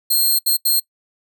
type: tone bursts at uneven times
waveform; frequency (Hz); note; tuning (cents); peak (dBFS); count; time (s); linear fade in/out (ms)
10% pulse; 4221; C8; +14; -7; 3; 0.1-0.39 / 0.46-0.57 / 0.65-0.8; 10
effects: noise-tail reverb RT60 0.1 s tail -23 dB re dry